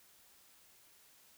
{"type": "silence", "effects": ["white hiss -64 dBFS RMS until 1.37 s"]}